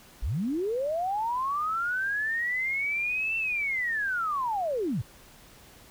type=linear two-way sweep; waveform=sine; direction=up then down; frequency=35 to 2692 to 88.9 Hz; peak=-26 dBFS; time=0.22-5.02 s; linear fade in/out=10 ms; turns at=3.37 s; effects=pink hiss -53 dBFS RMS until 5.9 s